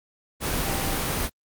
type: tone in noise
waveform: sine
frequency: 784 Hz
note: G5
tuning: in tune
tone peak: -34 dBFS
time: 0.63-1 s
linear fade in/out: 50 ms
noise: pink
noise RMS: -26 dBFS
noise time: 0.4-1.3 s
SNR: -11 dB
effects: Opus 24 kbps